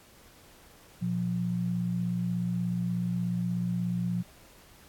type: tone pair together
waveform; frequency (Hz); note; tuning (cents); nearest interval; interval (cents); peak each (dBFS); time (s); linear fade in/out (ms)
sine; 120.4 / 177.05; B2 / F3; -44 / +24; perfect fifth; 668; -33 / -28; 1.01-4.23; 20
effects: pink hiss -56 dBFS RMS until 4.88 s + AAC 64 kbps